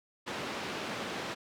pink band-pass noise, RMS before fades -38 dBFS, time 0.26-1.35 s, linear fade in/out 20 ms, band 210 to 4100 Hz, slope 12 dB/octave, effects none

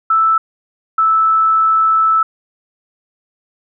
sine tone pair in turn, 1318.5 / 1312.9 Hz, E6 / E6, 0 / -7 cents, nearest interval unison, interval 7 cents, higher first, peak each -9 dBFS, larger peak neither, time 0.1-0.38 / 0.98-2.23 s, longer second, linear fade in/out 5 ms, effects none

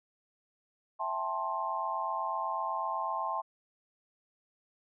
sine chord, A minor seventh, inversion second, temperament just, 660 / 792 / 880 / 1056 Hz, E5 / G5 / A5 / C6, +2 / +18 / 0 / +16 cents, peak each -39 / -39 / -36 / -34 dBFS, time 0.99-3.42 s, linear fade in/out 20 ms, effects none

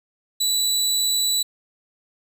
25% pulse tone, 3951 Hz, B7, in tune, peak -15 dBFS, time 0.4-1.43 s, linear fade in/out 10 ms, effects none

